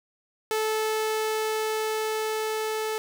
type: tone with level ramp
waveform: sawtooth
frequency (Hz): 435.7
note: A4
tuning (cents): -17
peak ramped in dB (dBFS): -20 to -23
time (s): 0.51-2.98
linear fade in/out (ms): 0
effects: none